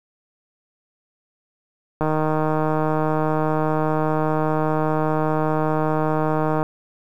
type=click train; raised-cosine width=1 ms; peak=-8 dBFS; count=717; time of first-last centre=2.01-6.629 s; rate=155 Hz; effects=8-bit